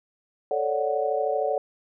sine chord, D major seventh, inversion second, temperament equal, 440 / 554.4 / 587.3 / 740 Hz, A4 / C#5 / D5 / F#5, 0 / 0 / 0 / 0 cents, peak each -28 dBFS, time 0.51-1.58 s, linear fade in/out 2 ms, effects none

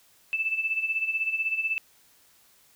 sine tone with tremolo, 2637 Hz, E7, in tune, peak -22 dBFS, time 0.33-1.78 s, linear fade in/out 0 ms, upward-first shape sine, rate 16 Hz, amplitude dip 70%, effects white hiss -60 dBFS RMS until 2.75 s

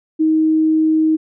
sine tone, 315.1 Hz, D#4, 22 cents sharp, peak -11 dBFS, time 0.19-1.17 s, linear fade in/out 20 ms, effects none

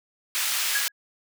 pink high-pass noise, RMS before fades -26 dBFS, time 0.35-0.88 s, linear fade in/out 0 ms, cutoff 2000 Hz, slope 12 dB/octave
sine tone with exponential decay, 1661.2 Hz, G#6, in tune, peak -20 dBFS, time 0.75-0.92 s, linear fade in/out 5 ms, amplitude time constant 35 ms
effects none

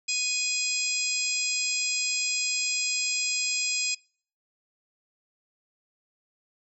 harmonic tone, 830.6 Hz, G#5, in tune, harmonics 3 / 4 / 5 / 6 / 7 / 8 / 9, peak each -30 / -40 / -38 / -30 / -42 / -38 / -30 dBFS, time 0.08-3.95 s, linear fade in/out 10 ms, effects noise-tail reverb RT60 0.5 s tail -26 dB re dry

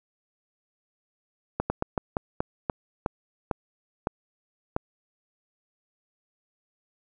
slowing click train, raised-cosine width 1 ms, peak -11 dBFS, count 11, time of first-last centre 1.6-4.764 s, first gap 100 ms, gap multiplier 1.24, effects none

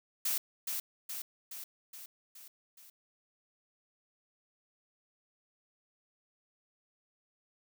blue noise with echo, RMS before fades -32 dBFS, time 0.25-0.38 s, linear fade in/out 5 ms, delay 420 ms, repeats 6, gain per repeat -4 dB, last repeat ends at 2.9 s, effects none

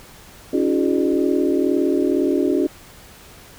sine tone cluster, 279.6 / 319.1 / 361.2 / 418.6 / 601 Hz, C#4 / D#4 / F#4 / G#4 / D5, +15 / +44 / -42 / +14 / +40 cents, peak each -20 / -23 / -20 / -24 / -29 dBFS, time 0.53-2.67 s, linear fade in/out 5 ms, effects pink hiss -44 dBFS RMS until 3.58 s

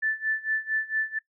sine tone with tremolo, 1757 Hz, A6, 3 cents flat, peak -22 dBFS, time 0.02-1.19 s, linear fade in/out 10 ms, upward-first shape sine, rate 4.4 Hz, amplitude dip 90%, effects noise-tail reverb RT60 0.1 s tail -19 dB re dry

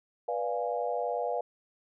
sine chord, B diminished seventh, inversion none, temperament equal with one note detuned, 489.6 / 587.3 / 698.5 / 830.6 Hz, B4 / D5 / F5 / Ab5, -15 / 0 / 0 / 0 cents, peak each -33 / -35 / -33 / -37 dBFS, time 0.28-1.41 s, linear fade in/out 5 ms, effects none

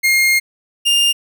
40% pulse tone pair in turn, 2131 / 2810 Hz, C7 / F7, +31 / +10 cents, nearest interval perfect fourth, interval 479 cents, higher second, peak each -10 dBFS, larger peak neither, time 0.03-0.4 / 0.85-1.13 s, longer first, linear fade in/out 20 ms, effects none

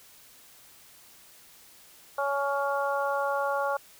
harmonic tone, 280 Hz, C#4, 18 cents sharp, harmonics 2 / 3 / 4 / 5, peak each -29 / -31 / -32 / -33 dBFS, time 2.18-3.77 s, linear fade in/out 5 ms, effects white hiss -54 dBFS RMS until 3.99 s

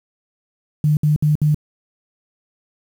sine tone bursts, 150.5 Hz, D3, 43 cents sharp, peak -12 dBFS, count 4, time 0.84-1.546 s, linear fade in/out 2 ms, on 130 ms, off 62 ms, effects 7-bit

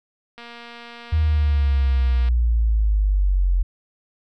click train, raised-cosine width 0.3 ms, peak -24 dBFS, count 451, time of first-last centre 0.38-2.287 s, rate 236 Hz
sine exponential sweep, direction down, 79.8 to 43.65 Hz, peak -15 dBFS, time 1.12-3.63 s, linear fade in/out 10 ms
effects none

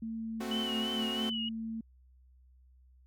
sine tone, 224.4 Hz, A3, 34 cents sharp, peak -35 dBFS, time 0.02-1.81 s, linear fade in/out 5 ms
sawtooth chord, F# diminished, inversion first, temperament equal, 220 / 261.6 / 370 Hz, A3 / C4 / F#4, 0 / 0 / 0 cents, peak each -37 dBFS, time 0.4-1.3 s, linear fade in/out 10 ms
sine tone with vibrato, 2960 Hz, F#7, in tune, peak -34 dBFS, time 0.51-1.49 s, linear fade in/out 5 ms, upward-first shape sine, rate 3 Hz, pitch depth 58 cents each way
effects added 63 Hz sine -58 dBFS peak until 3.06 s

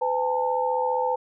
sine tone cluster, 505 / 826 / 901 Hz, B4 / G#5 / A5, +39 / -10 / +41 cents, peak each -25 / -29 / -25 dBFS, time 0.01-1.16 s, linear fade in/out 10 ms, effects none

